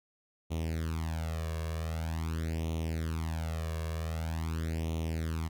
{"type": "tone with flanger", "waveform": "sawtooth", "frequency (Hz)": 80.9, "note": "E2", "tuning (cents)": -32, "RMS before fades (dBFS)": -34, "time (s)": [0.5, 5.49], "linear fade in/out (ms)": 20, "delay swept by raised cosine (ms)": [0.31, 1.81], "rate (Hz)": 0.45, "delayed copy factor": 0.85, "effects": []}